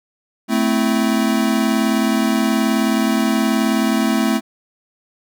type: chord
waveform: square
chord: A minor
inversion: none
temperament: equal with one note detuned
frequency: 220 / 258.9 / 329.6 Hz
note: A3 / C4 / E4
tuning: 0 / -18 / 0 cents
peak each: -18 / -20 / -23 dBFS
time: 0.48-4.41 s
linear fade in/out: 50 ms
effects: none